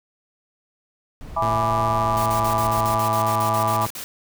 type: noise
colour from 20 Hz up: brown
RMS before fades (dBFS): -35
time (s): 1.21-2.96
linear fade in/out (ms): 0
type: chord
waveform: sine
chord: E dominant seventh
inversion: none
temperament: equal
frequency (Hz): 659.3 / 830.6 / 987.8 / 1174.7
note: E5 / G#5 / B5 / D6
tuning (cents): 0 / 0 / 0 / 0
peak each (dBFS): -26 / -25 / -25 / -23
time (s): 1.36-3.86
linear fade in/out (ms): 10
type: tone with pitch glide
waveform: sawtooth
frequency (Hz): 113 to 110.29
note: A2 to A2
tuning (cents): +47 to +5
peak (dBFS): -21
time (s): 1.42-3.87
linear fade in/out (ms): 0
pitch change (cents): -42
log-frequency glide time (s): 1.82-3.21
type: noise bursts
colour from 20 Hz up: white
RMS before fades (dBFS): -33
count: 14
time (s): 2.17-4.04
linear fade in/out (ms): 0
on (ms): 89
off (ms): 48
effects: none